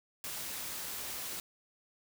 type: noise with amplitude modulation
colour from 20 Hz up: white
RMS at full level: -39 dBFS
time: 0.24-1.4 s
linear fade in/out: 0 ms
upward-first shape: sine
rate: 223 Hz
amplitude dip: 30%
effects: none